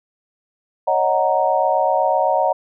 sine chord, D# minor seventh, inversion third, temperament equal, 554.4 / 622.3 / 740 / 932.3 Hz, C#5 / D#5 / F#5 / A#5, 0 / 0 / 0 / 0 cents, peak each -21 / -20 / -19 / -20 dBFS, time 0.87-2.53 s, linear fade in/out 10 ms, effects none

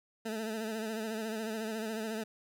20% pulse tone with vibrato, 220 Hz, A3, in tune, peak -30 dBFS, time 0.25-2.24 s, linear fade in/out 10 ms, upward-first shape sine, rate 14 Hz, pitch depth 51 cents each way, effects none

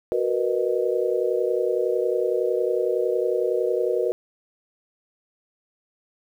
sine chord, B major seventh, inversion second, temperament just, 370.4 / 463 / 493.9 / 617.4 Hz, F#4 / A#4 / B4 / D#5, +2 / -12 / 0 / -14 cents, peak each -25 / -25 / -25 / -29 dBFS, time 0.12-4.12 s, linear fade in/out 0 ms, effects 9-bit

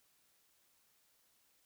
silence, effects white hiss -73 dBFS RMS until 1.65 s

